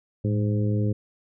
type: harmonic tone with a mistuned harmonic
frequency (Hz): 103.83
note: G#2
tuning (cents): 0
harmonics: 1 / 2 / 3 / 4 / 5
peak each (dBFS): -22 / -28 / -32 / -34 / -36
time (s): 0.24-0.93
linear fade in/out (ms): 10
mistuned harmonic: 1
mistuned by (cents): +76
effects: none